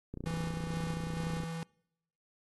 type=click train; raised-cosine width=3 ms; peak=-27 dBFS; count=40; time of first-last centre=0.14-1.436 s; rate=30.1 Hz
type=tone with tremolo; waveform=square; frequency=164.81 Hz; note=E3; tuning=in tune; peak=-35 dBFS; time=0.26-1.63 s; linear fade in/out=0 ms; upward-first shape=square; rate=2.2 Hz; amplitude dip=25%
effects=noise-tail reverb RT60 0.8 s tail -26 dB re dry + AAC 32 kbps